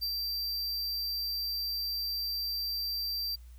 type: tone with ADSR envelope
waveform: square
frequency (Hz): 4696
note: D8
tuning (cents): -1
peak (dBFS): -30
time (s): 0.01-3.36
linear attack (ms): 21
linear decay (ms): 66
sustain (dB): -2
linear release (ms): 13
effects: added 60 Hz sine -47 dBFS peak until 3.58 s + white hiss -66 dBFS RMS until 3.58 s